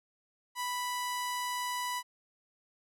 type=tone with low-pass filter; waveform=sawtooth; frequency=987.8 Hz; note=B5; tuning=in tune; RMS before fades=-35 dBFS; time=0.55-2.03 s; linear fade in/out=50 ms; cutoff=12000 Hz; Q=1.3; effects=none